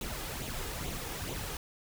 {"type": "noise with flanger", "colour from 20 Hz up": "pink", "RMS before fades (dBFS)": -38, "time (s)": [0.01, 1.57], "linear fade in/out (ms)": 2, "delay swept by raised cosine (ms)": [0.28, 2.48], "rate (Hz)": 2.3, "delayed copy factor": 0.55, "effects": []}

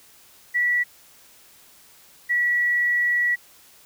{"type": "tone pair in turn", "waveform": "sine", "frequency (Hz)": [1947, 1937.1], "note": ["B6", "B6"], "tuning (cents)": [-25, -34], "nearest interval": "unison", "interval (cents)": 9, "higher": "first", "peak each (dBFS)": -18, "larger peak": "neither", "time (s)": [[0.54, 0.84], [2.29, 3.36]], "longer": "second", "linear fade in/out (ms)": 20, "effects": ["white hiss -52 dBFS RMS until 3.85 s"]}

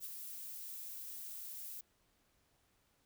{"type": "noise with ADSR envelope", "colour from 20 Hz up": "violet", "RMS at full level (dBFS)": -43, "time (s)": [0, 1.81], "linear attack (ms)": 44, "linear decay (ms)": 28, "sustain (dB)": -4, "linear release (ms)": 4, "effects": ["pink hiss -75 dBFS RMS until 3.05 s"]}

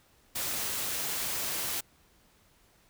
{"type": "noise", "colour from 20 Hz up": "white", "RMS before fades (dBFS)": -33, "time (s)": [0.35, 1.81], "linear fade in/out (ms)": 10, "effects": ["pink hiss -64 dBFS RMS until 2.89 s"]}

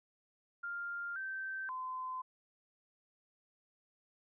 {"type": "tone with pitch steps", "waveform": "sine", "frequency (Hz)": [1399, 1553, 1026], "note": ["F6", "G6", "C6"], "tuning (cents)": [3, -17, -34], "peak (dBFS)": -38, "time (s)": [0.63, 2.22], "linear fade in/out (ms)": 10, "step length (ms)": 530, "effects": []}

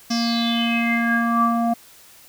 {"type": "tone with low-pass filter sweep", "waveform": "square", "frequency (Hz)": 233.1, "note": "A#3", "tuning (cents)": 0, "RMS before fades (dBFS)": -20, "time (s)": [0.1, 1.74], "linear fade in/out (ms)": 10, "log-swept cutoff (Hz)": [5600, 800], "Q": 9, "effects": ["white hiss -48 dBFS RMS until 2.28 s"]}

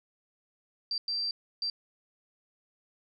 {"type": "tone bursts at uneven times", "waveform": "sine", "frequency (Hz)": 4699, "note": "D8", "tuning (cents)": 0, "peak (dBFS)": -29, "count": 3, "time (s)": [[0.91, 0.98], [1.08, 1.31], [1.62, 1.7]], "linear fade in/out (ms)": 2, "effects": []}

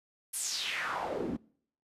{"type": "noise with band-pass filter sweep", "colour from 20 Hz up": "pink", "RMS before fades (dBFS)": -35, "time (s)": [0.33, 1.37], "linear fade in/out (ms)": 10, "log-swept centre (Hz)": [11000, 210], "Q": 3.5, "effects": ["noise-tail reverb RT60 0.6 s tail -24 dB re dry", "resampled to 32000 Hz"]}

